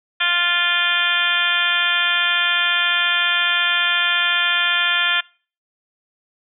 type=harmonic tone; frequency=349.2 Hz; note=F4; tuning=in tune; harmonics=2 / 3 / 4 / 5 / 6 / 7 / 8 / 9 / 10; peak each=-33 / -30 / -23 / -21 / -32 / -22 / -30 / -22 / -24 dBFS; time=0.2-5.21 s; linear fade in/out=10 ms; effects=noise-tail reverb RT60 0.4 s tail -24 dB re dry